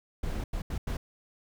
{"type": "noise bursts at uneven times", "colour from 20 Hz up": "brown", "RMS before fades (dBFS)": -32, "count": 4, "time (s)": [[0.23, 0.44], [0.53, 0.62], [0.7, 0.78], [0.87, 0.97]], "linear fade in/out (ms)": 5, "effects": []}